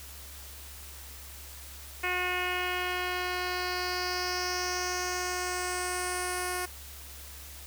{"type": "tone with low-pass filter sweep", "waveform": "10% pulse", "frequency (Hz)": 361.5, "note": "F#4", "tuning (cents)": -40, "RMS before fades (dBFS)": -32, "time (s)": [2.03, 6.66], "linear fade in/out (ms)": 10, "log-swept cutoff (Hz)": [2500, 11000], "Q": 3.7, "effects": ["added 69 Hz sine -47 dBFS peak until 7.66 s", "white hiss -47 dBFS RMS until 7.66 s"]}